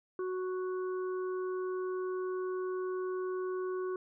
harmonic tone, 370 Hz, F#4, in tune, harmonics 1 / 3 / 4, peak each -33 / -44 / -50 dBFS, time 0.19-3.96 s, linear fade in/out 2 ms, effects none

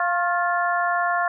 harmonic tone with a mistuned harmonic, 349.2 Hz, F4, in tune, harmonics 2 / 3 / 4 / 5, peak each -23 / -25 / -26 / -27 dBFS, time 0-1.28 s, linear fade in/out 2 ms, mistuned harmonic 3, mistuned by +45 cents, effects none

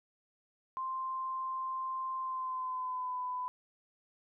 sine tone with pitch glide, 1046.5 to 1001 Hz, C6 to B5, 0 to +23 cents, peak -34 dBFS, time 0.77-3.48 s, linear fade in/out 0 ms, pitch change -77 cents, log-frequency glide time 2.19-3.19 s, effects none

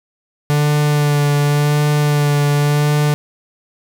45% pulse tone with vibrato, 146.7 Hz, D3, 2 cents flat, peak -12 dBFS, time 0.5-3.14 s, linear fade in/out 0 ms, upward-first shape sine, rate 0.9 Hz, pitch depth 20 cents each way, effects none

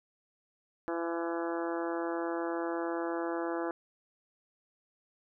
harmonic tone with a mistuned harmonic, 168.4 Hz, E3, 37 cents sharp, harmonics 2 / 3 / 4 / 5 / 6 / 7 / 8 / 9 / 10, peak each -34 / -38 / -40 / -42 / -44 / -45 / -46 / -47 / -48 dBFS, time 0.88-3.71 s, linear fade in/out 0 ms, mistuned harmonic 9, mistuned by -25 cents, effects none

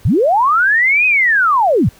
sine linear two-way sweep, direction up then down, 70.7 to 2546 to 70.7 Hz, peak -9 dBFS, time 0.05-1.89 s, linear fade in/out 5 ms, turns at 1.06 s, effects pink hiss -46 dBFS RMS until 1.99 s

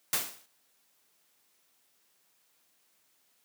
white noise with exponential decay, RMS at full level -25 dBFS, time 0.13-0.46 s, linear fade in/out 2 ms, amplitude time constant 71 ms, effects white hiss -70 dBFS RMS until 3.44 s + high-pass 150 Hz 12 dB/octave

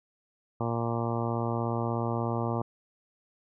harmonic tone, 116.7 Hz, A#2, 2 cents sharp, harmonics 1 / 2 / 3 / 4 / 5 / 6 / 7 / 8 / 9 / 10, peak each -31 / -34 / -36 / -37 / -38 / -39 / -39 / -40 / -41 / -41 dBFS, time 0.6-2.62 s, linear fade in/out 5 ms, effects none

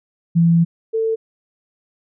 sine tone pair in turn, 168 / 446.6 Hz, E3 / A4, +33 / +26 cents, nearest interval octave + perfect fourth, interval 1693 cents, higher second, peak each -10 / -16 dBFS, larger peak first, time 0.35-0.65 / 0.93-1.16 s, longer first, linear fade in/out 20 ms, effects none

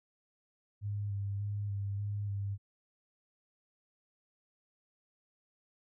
sine tone with vibrato, 101.2 Hz, G#2, 44 cents flat, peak -33 dBFS, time 0.81-2.58 s, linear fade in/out 50 ms, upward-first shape square, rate 1.7 Hz, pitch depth 22 cents each way, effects none

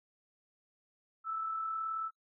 sine tone with amplitude modulation, 1316 Hz, E6, 3 cents flat, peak -32 dBFS, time 1.24-2.11 s, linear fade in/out 50 ms, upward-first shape sine, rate 38.8 Hz, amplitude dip 35%, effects noise-tail reverb RT60 0.1 s tail -25 dB re dry

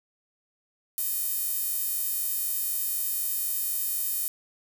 sawtooth tone with high-pass filter, 616 Hz, D#5, 17 cents flat, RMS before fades -29 dBFS, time 0.98-4.28 s, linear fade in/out 0 ms, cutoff 12000 Hz, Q 1.2, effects none

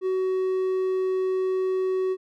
triangle tone, 374.9 Hz, F#4, 23 cents sharp, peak -20 dBFS, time 0.01-2.17 s, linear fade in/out 50 ms, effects none

